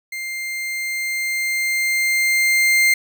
40% pulse tone with level ramp, 2100 Hz, C7, 6 cents sharp, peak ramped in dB -25 to -11 dBFS, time 0.12-2.94 s, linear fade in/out 5 ms, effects none

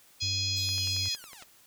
harmonic tone, 835 Hz, G#5, 9 cents sharp, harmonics 3 / 4 / 5 / 6 / 7 / 8, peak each -40 / -37 / -33 / -32 / -44 / -40 dBFS, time 0.2-1.16 s, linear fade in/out 20 ms
triangle tone with pitch glide, 96.4 to 94.04 Hz, G2 to F#2, -28 to +29 cents, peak -32 dBFS, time 0.22-1.09 s, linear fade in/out 10 ms, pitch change -43 cents, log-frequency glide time 0.48-0.81 s
5% pulse linear sweep, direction down, 4017 to 598 Hz, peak -36 dBFS, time 0.56-1.44 s, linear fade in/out 10 ms
click train, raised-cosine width 0.3 ms, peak -30 dBFS, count 9, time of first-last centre 0.69-1.424 s, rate 10.9 Hz
effects white hiss -59 dBFS RMS until 1.66 s

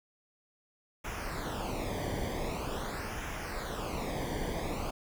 brown noise with flanger, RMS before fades -36 dBFS, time 1.04-4.91 s, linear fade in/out 10 ms, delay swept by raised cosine 0.23 to 0.76 ms, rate 0.45 Hz, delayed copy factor -0.75, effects none

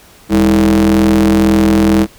square ring-modulated tone, 60.5 Hz, B1, 35 cents flat, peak -5 dBFS, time 0.29-2.07 s, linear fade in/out 50 ms, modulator 263 Hz, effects pink hiss -42 dBFS RMS until 2.18 s

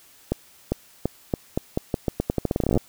accelerating click train, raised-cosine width 2 ms, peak -8 dBFS, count 24, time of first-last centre 0.32-2.775 s, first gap 400 ms, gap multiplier 0.84, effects white hiss -53 dBFS RMS until 2.88 s

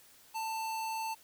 square tone, 889 Hz, A5, 18 cents sharp, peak -35 dBFS, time 0.34-1.15 s, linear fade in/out 20 ms, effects white hiss -60 dBFS RMS until 1.23 s

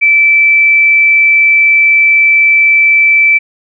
sine tone, 2322 Hz, D7, 20 cents flat, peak -4 dBFS, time 0.01-3.39 s, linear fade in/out 20 ms, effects none

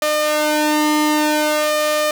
sawtooth tone with flanger, 302.7 Hz, D#4, 48 cents flat, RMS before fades -17 dBFS, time 0.02-2.11 s, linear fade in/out 2 ms, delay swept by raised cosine 1.6 to 2.32 ms, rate 0.53 Hz, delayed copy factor +0.85, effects none

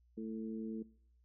harmonic tone, 110.8 Hz, A2, 13 cents sharp, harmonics 2 / 3 / 4, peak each -41 / -46 / -48 dBFS, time 0.17-0.83 s, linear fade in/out 10 ms, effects noise-tail reverb RT60 0.6 s tail -22 dB re dry + added 60 Hz sine -66 dBFS peak until 1.24 s

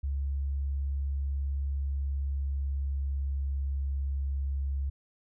sine tone with pitch glide, 69.3 to 68.74 Hz, C#2 to C#2, 0 to -14 cents, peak -28 dBFS, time 0.03-4.9 s, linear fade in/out 10 ms, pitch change -14 cents, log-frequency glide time 1.73-3.68 s, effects none

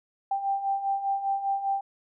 sine beating tone pair, 784 / 789 Hz, G5 / G5, 0 / +11 cents, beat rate 5 Hz, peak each -32 / -26 dBFS, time 0.31-1.81 s, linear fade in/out 5 ms, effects none

